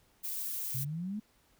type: noise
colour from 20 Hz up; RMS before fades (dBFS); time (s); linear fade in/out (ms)
violet; -37; 0.23-0.85; 20
type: exponential sweep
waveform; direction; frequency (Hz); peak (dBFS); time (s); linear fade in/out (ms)
sine; up; 123.7 to 220; -34; 0.74-1.2; 10
effects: pink hiss -68 dBFS RMS until 1.59 s